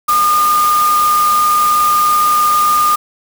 sine tone in noise, 1216 Hz, D#6, 40 cents flat, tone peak -9 dBFS, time 0.08-2.96 s, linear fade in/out 10 ms, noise white, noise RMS -22 dBFS, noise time 0.08-2.96 s, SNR +10 dB, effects none

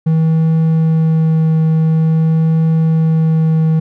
triangle tone with vibrato, 160.3 Hz, E3, 48 cents flat, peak -7 dBFS, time 0.06-3.8 s, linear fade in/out 10 ms, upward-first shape triangle, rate 0.48 Hz, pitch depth 10 cents each way, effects none

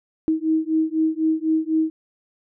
sine beating tone pair, 315.6 / 319.6 Hz, D#4 / D#4, +25 / +47 cents, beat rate 4 Hz, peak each -21 dBFS, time 0.28-1.9 s, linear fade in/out 0 ms, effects none

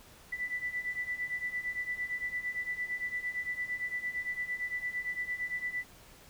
sine beating tone pair, 1975.5 / 1984.3 Hz, B6 / B6, 0 / +8 cents, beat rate 8.8 Hz, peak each -38 / -35 dBFS, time 0.32-5.84 s, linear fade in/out 10 ms, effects pink hiss -56 dBFS RMS until 6.29 s

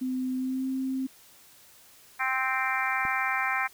sine tone with pitch glide, 257 to 263.3 Hz, C4 to C4, -31 to +11 cents, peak -27 dBFS, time 0.01-1.07 s, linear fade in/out 10 ms, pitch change +42 cents, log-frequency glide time 0.35-0.67 s
harmonic tone, 261.6 Hz, C4, in tune, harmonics 3 / 4 / 5 / 6 / 7 / 8 / 9, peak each -33 / -33 / -33 / -33 / -33 / -33 / -33 dBFS, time 2.19-3.68 s, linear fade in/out 20 ms
click, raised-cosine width 3 ms, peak -28 dBFS, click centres 3.052 s
effects white hiss -55 dBFS RMS until 3.73 s

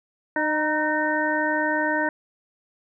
harmonic tone with a mistuned harmonic, 305.4 Hz, D#4, 32 cents flat, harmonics 1 / 2 / 3 / 5 / 6, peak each -27 / -27 / -27 / -27 / -27 dBFS, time 0.36-2.09 s, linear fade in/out 2 ms, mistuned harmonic 3, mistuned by +38 cents, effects none

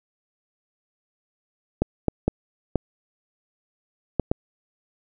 clicks, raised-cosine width 2 ms, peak -6 dBFS, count 6, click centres 1.82 / 2.083 / 2.28 / 2.757 / 4.197 / 4.315 s, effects none

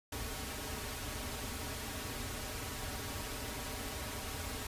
pink noise with comb filter, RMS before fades -41 dBFS, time 0.12-4.67 s, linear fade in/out 5 ms, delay 5.8 ms, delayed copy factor -0.95, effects resampled to 32000 Hz

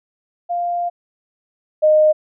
sine tone pair in turn, 698.5 / 615.7 Hz, F5 / D#5, 0 / -18 cents, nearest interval major second, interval 218 cents, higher first, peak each -18 / -9 dBFS, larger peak second, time 0.49-0.9 / 1.82-2.13 s, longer first, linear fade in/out 20 ms, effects none

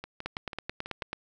two click trains, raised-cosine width 0.3 ms, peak -17 / -22 dBFS, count 9 / 7, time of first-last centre 0.26-1.131 / 0.04-1.024 s, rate 9.19 / 6.1 Hz, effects none

